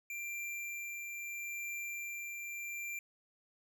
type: tone with tremolo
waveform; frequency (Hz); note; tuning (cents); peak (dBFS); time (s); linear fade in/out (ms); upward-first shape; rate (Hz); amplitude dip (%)
square; 2368; D7; +14; -39; 0.1-2.99; 2; triangle; 0.77; 30
effects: none